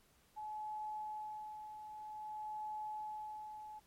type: tone with tremolo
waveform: sine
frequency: 854 Hz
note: G#5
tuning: 48 cents sharp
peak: -40 dBFS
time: 0.36-3.8 s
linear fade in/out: 20 ms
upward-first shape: sine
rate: 0.52 Hz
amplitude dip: 55%
effects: pink hiss -70 dBFS RMS until 3.86 s + MP3 64 kbps